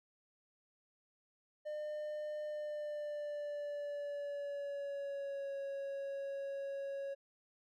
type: tone with pitch glide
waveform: triangle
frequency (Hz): 603 to 553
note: D5 to C#5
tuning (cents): +46 to -4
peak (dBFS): -37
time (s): 1.65-7.15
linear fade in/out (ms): 20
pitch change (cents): -150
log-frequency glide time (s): 2.45-5.55
effects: none